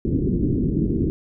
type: low-pass noise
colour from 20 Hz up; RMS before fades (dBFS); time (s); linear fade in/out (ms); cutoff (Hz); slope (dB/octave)
white; -21; 0.05-1.1; 0; 370; 48
effects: none